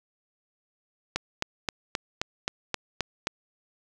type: click train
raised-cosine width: 0.2 ms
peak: -9 dBFS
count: 9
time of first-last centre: 1.16-3.271 s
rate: 3.79 Hz
effects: none